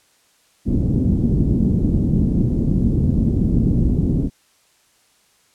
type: low-pass noise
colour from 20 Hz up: white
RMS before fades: -17 dBFS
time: 0.65-4.3 s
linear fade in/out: 50 ms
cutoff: 260 Hz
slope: 24 dB/octave
effects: white hiss -58 dBFS RMS until 5.54 s + low-pass 10000 Hz 12 dB/octave